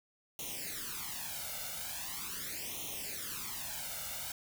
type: noise with flanger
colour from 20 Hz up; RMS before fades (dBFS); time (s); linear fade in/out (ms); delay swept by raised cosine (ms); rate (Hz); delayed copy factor
white; -41; 0.39-4.32; 2; 0.31 to 1.41; 0.41; +0.85
effects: none